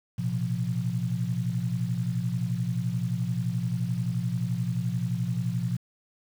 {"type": "chord", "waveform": "sine", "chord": "Bb suspended second", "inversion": "none", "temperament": "equal with one note detuned", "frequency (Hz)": [116.54, 128.05, 174.61], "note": ["Bb2", "C3", "F3"], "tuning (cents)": [0, -37, 0], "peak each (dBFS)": -30, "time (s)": [0.18, 5.77], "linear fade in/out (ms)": 10, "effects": ["8-bit"]}